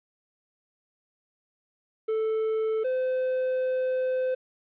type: tone pair in turn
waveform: triangle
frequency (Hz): 439.7 / 513.7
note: A4 / C5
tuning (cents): -1 / -32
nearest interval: minor third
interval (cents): 269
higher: second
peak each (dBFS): -22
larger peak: neither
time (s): 2.08-2.84 / 2.84-4.35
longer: second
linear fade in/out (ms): 10
effects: resampled to 8000 Hz + 10-bit